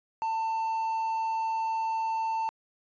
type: tone with quantisation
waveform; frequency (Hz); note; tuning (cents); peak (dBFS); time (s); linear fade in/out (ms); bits
triangle; 894; A5; +27; -25; 0.22-2.49; 0; 9
effects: resampled to 16000 Hz